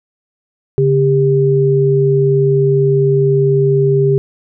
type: tone pair together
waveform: sine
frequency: 140.9 / 398.5 Hz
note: C#3 / G4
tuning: +29 / +28 cents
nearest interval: octave + tritone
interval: 1799 cents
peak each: -12 / -11 dBFS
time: 0.78-4.18 s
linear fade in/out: 0 ms
effects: none